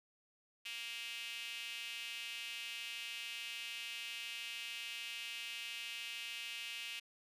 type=tone with high-pass filter; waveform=sawtooth; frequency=233.1 Hz; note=A#3; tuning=in tune; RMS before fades=-45 dBFS; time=0.65-7 s; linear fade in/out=10 ms; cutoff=2700 Hz; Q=4.9; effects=resampled to 32000 Hz